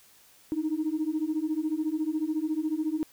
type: beating tone pair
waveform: sine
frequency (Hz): 303.6 / 317.6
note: D#4 / D#4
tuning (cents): -42 / +36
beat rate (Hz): 14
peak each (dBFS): -29 / -28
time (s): 0.52-3.03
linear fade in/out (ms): 0
effects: tanh soft clip ceiling -20 dBFS + white hiss -58 dBFS RMS until 3.12 s